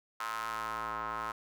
sawtooth ring-modulated tone, 111.4 Hz, A2, 22 cents sharp, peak -28 dBFS, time 0.2-1.32 s, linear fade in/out 5 ms, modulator 1170 Hz, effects none

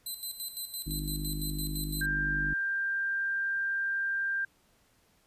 5% pulse tone with tremolo, 4045 Hz, B7, 41 cents sharp, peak -27 dBFS, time 0.06-2.06 s, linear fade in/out 5 ms, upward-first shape square, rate 5.9 Hz, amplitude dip 65%
harmonic tone, 50.4 Hz, G1, 49 cents sharp, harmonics 1 / 3 / 4 / 5 / 6 / 7, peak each -35 / -37 / -47 / -44 / -41 / -52 dBFS, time 0.86-2.54 s, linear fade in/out 10 ms
sine tone, 1588 Hz, G6, 22 cents sharp, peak -28 dBFS, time 2.01-4.45 s, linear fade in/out 5 ms
effects pink hiss -67 dBFS RMS until 5.26 s + resampled to 32000 Hz

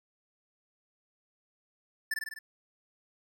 square tone with echo, 1760 Hz, A6, in tune, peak -29 dBFS, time 2.11-2.14 s, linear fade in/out 5 ms, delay 50 ms, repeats 5, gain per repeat -3 dB, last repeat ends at 2.39 s, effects none

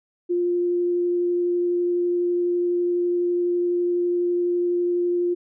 sine tone with vibrato, 351.3 Hz, F4, 10 cents sharp, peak -19 dBFS, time 0.29-5.35 s, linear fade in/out 20 ms, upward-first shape triangle, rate 12 Hz, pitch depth 8 cents each way, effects none

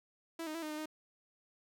sawtooth tone with pitch steps, 329.9 / 309.4 / 331.4 / 307 / 304.3 / 309.7 Hz, E4 / D#4 / E4 / D#4 / D#4 / D#4, +1 / -10 / +9 / -23 / -38 / -8 cents, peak -35 dBFS, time 0.39-0.858 s, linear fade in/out 5 ms, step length 78 ms, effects none

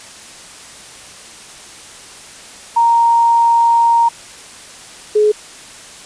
sine tone pair in turn, 931 / 422.9 Hz, A#5 / G#4, -2 / +31 cents, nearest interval octave + major second, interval 1367 cents, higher first, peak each -8 dBFS, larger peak neither, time 2.76-4.09 / 5.15-5.32 s, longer first, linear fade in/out 10 ms, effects white hiss -36 dBFS RMS until 6.05 s + resampled to 22050 Hz

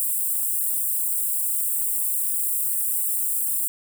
white high-pass noise, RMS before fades -24 dBFS, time 0-3.68 s, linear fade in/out 0 ms, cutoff 7800 Hz, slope 96 dB/octave, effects none

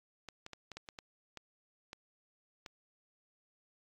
clicks, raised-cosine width 0.2 ms, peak -28 dBFS, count 10, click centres 0.287 / 0.464 / 0.533 / 0.717 / 0.77 / 0.888 / 0.988 / 1.373 / 1.931 / 2.662 s, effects AAC 48 kbps

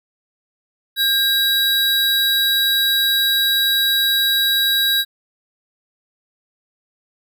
square tone pair together, 1608 / 3873 Hz, G6 / B7, +44 / -35 cents, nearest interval octave + minor third, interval 1521 cents, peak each -22 / -16 dBFS, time 0.96-5.05 s, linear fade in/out 50 ms, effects none

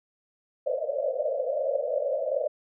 pink band-pass noise, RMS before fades -28 dBFS, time 0.66-2.48 s, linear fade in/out 10 ms, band 510 to 630 Hz, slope 96 dB/octave, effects none

